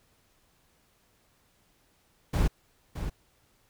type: noise with echo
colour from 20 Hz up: brown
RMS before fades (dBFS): -24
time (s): 2.33-2.48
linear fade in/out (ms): 10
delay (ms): 620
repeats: 1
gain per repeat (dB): -9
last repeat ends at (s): 3.1
effects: pink hiss -67 dBFS RMS until 3.69 s